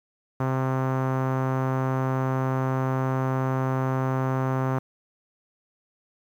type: tone with low-pass filter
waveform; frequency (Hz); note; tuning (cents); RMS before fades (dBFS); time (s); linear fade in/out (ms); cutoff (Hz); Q
sawtooth; 131.3; C3; +6; -25; 0.4-4.79; 5; 1200; 1.8
effects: 9-bit